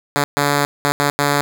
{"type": "tone bursts at uneven times", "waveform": "5% pulse", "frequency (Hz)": 143.7, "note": "D3", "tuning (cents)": -37, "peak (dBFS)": -3, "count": 5, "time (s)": [[0.16, 0.24], [0.37, 0.65], [0.85, 0.92], [1, 1.1], [1.19, 1.41]], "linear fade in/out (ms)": 0, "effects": []}